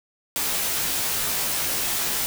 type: noise with comb filter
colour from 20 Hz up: white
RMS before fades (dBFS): -25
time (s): 0.36-2.26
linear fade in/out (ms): 0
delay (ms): 16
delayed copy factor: -0.8
effects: none